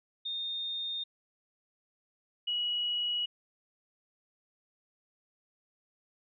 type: tone pair in turn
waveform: sine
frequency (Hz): 3660 / 2916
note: A#7 / F#7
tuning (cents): -32 / -26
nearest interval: major third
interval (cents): 394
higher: first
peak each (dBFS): -33 / -29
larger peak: second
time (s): 0.25-1.04 / 2.47-3.26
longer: neither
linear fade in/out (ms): 10
effects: none